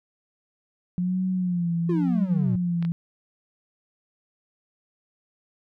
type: tone with vibrato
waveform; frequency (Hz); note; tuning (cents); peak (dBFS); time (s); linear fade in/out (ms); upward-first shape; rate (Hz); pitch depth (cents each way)
sine; 177; F3; +23; -22; 0.98-2.92; 0; sine; 0.91; 88
type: exponential sweep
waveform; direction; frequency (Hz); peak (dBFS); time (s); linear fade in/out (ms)
triangle; down; 363.3 to 112.1; -21; 1.89-2.56; 5
type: clicks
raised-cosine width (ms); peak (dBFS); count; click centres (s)
0.3; -24; 2; 2.826 / 2.85
effects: none